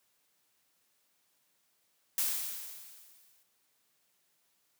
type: noise with exponential decay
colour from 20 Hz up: blue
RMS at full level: -29 dBFS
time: 2.18-3.43 s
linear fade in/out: 2 ms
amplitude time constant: 270 ms
effects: white hiss -74 dBFS RMS until 4.79 s + high-pass 100 Hz 12 dB/octave